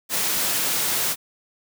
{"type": "high-pass noise", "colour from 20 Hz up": "white", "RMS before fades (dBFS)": -23, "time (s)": [0.09, 1.16], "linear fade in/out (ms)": 50, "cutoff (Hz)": 110, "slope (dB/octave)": 48, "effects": []}